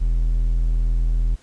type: tone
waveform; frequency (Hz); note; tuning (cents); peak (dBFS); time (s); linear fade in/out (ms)
triangle; 41.2; E1; 0; -14; 0-1.36; 20
effects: pink hiss -54 dBFS RMS until 1.42 s + resampled to 22050 Hz